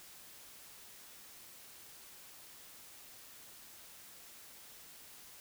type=silence; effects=white hiss -55 dBFS RMS until 5.4 s